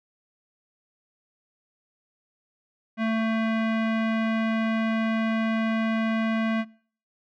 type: tone with low-pass filter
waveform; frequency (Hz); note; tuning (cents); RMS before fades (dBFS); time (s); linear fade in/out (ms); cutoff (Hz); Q
square; 223.1; A3; +24; -25; 2.97-6.65; 50; 2200; 1.8
effects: noise-tail reverb RT60 0.5 s tail -24 dB re dry